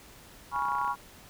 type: chord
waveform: sine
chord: C# dominant seventh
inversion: second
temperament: equal with one note detuned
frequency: 830.6 / 974.2 / 1108.7 / 1396.9 Hz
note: G#5 / B5 / C#6 / E#6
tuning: 0 / -24 / 0 / 0 cents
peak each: -34 / -31 / -31 / -37 dBFS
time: 0.51-0.96 s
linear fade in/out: 50 ms
type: clicks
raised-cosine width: 0.5 ms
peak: -29 dBFS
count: 11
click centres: 0.561 / 0.591 / 0.622 / 0.654 / 0.685 / 0.72 / 0.752 / 0.785 / 0.815 / 0.847 / 0.878 s
effects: pink hiss -52 dBFS RMS until 1.29 s